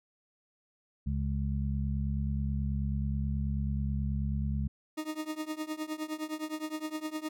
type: harmonic tone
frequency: 69.3 Hz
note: C#2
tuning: in tune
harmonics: 1 / 2 / 3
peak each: -31 / -34 / -36 dBFS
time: 1.06-4.68 s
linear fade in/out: 10 ms
type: tone with tremolo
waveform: 40% pulse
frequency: 310 Hz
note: D#4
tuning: 6 cents flat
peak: -30 dBFS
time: 4.97-7.29 s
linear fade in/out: 10 ms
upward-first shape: triangle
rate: 9.7 Hz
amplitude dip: 95%
effects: none